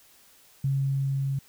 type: tone with level ramp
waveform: sine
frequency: 136.7 Hz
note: C#3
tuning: 24 cents flat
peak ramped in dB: -22 to -25 dBFS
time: 0.64-1.39 s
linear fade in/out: 5 ms
effects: white hiss -57 dBFS RMS until 1.48 s